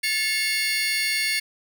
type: tone cluster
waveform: 30% pulse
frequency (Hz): 1742 / 2169 / 2773 / 4645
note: A6 / C#7 / F7 / D8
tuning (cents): -18 / -38 / -13 / -20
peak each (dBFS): -28 / -21 / -28 / -27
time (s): 0.03-1.4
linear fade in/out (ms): 10
effects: none